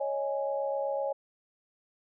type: chord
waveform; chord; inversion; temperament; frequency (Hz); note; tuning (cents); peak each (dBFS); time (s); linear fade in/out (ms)
sine; C# suspended second; none; equal; 554.4 / 622.3 / 830.6; C#5 / D#5 / G#5; 0 / 0 / 0; -30 / -36 / -36; 0-1.13; 10
effects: none